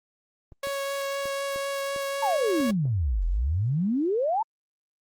clicks, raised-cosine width 2 ms, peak -29 dBFS, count 8, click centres 0.521 / 0.671 / 1.256 / 1.56 / 1.962 / 2.606 / 2.694 / 2.855 s
sawtooth tone with vibrato, 554.4 Hz, C#5, in tune, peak -24 dBFS, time 0.63-2.71 s, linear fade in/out 5 ms, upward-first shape triangle, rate 4 Hz, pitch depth 9 cents each way
sine exponential two-way sweep, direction down then up, 929 to 40 to 929 Hz, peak -22 dBFS, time 2.22-4.43 s, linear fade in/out 10 ms, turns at 3.26 s
effects Opus 24 kbps

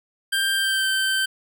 25% pulse tone with pitch glide, 1581 to 1552 Hz, G6 to G6, +14 to -18 cents, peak -16 dBFS, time 0.32-1.26 s, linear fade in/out 10 ms, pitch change -32 cents, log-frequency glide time 0.56-0.88 s, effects none

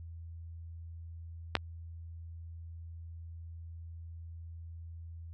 clicks, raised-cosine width 0.3 ms, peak -9 / -28 dBFS, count 2, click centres 1.553 / 1.568 s, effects added 83 Hz sine -43 dBFS peak until 5.33 s

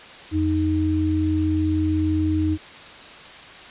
sine tone pair together, 87.3 / 311.1 Hz, F2 / D#4, 0 / 0 cents, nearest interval octave + minor seventh, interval 2200 cents, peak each -22 / -20 dBFS, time 0.31-2.58 s, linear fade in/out 50 ms, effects white hiss -41 dBFS RMS until 3.7 s + resampled to 8000 Hz

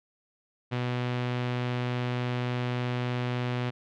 sawtooth tone with low-pass filter, 123.47 Hz, B2, in tune, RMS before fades -30 dBFS, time 0.71-3.71 s, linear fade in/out 20 ms, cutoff 3100 Hz, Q 1.4, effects none

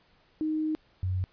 sine tone pair in turn, 311.1 / 92.49 Hz, D#4 / F#2, 0 / 0 cents, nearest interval octave + major sixth, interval 2100 cents, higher first, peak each -26 dBFS, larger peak neither, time 0.41-0.75 / 1.03-1.24 s, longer first, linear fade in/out 0 ms, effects pink hiss -64 dBFS RMS until 1.32 s + resampled to 11025 Hz

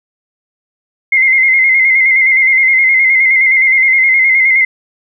sine tone with vibrato, 2099 Hz, C7, 5 cents sharp, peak -6 dBFS, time 1.12-4.65 s, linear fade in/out 5 ms, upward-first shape square, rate 9.6 Hz, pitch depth 37 cents each way, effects none

